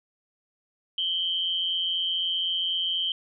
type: tone pair together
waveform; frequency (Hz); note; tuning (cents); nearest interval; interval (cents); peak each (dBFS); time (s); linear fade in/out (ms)
sine; 2997 / 3172; F#7 / G7; +22 / +20; minor second; 98; -29 / -26; 0.98-3.12; 2
effects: none